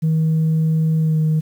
sine tone with pitch glide, 159.1 to 156.28 Hz, D#3 to D#3, +39 to +8 cents, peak -12 dBFS, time 0.02-1.41 s, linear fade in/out 20 ms, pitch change -31 cents, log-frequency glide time 0.98-1.19 s, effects tanh soft clip ceiling -12 dBFS + 8-bit

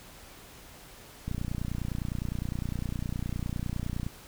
click train, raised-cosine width 5 ms, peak -20 dBFS, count 84, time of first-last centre 1.28-4.065 s, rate 29.8 Hz, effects pink hiss -50 dBFS RMS until 4.27 s

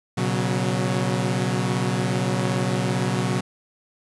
sawtooth chord, B suspended second, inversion none, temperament equal with one note detuned, 121.07 / 138.59 / 185 Hz, B2 / C#3 / F#3, -34 / 0 / 0 cents, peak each -21 / -23 / -21 dBFS, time 0.17-3.41 s, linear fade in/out 10 ms, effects resampled to 24000 Hz + 9-bit

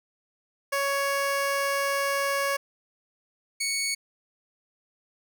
15% pulse tone pair in turn, 557 / 2224 Hz, C#5 / C#7, +8 / +5 cents, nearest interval 2 octaves, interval 2397 cents, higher second, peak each -18 / -19 dBFS, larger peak first, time 0.72-2.57 / 3.6-3.95 s, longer first, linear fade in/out 10 ms, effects none

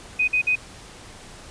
sine tone bursts, 2500 Hz, D#7, 8 cents sharp, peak -17 dBFS, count 3, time 0.19-0.557 s, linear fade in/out 10 ms, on 89 ms, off 50 ms, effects pink hiss -43 dBFS RMS until 1.5 s + resampled to 22050 Hz

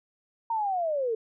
sine linear sweep, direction down, 932.3 to 431 Hz, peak -25 dBFS, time 0.5-1.15 s, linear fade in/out 5 ms, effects none

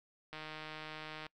click train, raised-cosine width 0.3 ms, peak -29 dBFS, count 146, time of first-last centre 0.33-1.265 s, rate 155 Hz, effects noise-tail reverb RT60 0.1 s tail -25 dB re dry

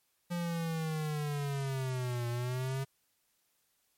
square linear two-way sweep, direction down then up, 175.2 to 118.5 to 136.4 Hz, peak -33 dBFS, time 0.3-2.85 s, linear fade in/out 20 ms, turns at 2.28 s, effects white hiss -75 dBFS RMS until 3.97 s + MP3 64 kbps

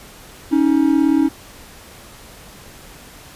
triangle tone pair together, 278.6 / 316.2 Hz, C#4 / D#4, +9 / +28 cents, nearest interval major second, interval 219 cents, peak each -13 dBFS, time 0.51-1.29 s, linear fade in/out 20 ms, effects pink hiss -41 dBFS RMS until 3.35 s + resampled to 32000 Hz

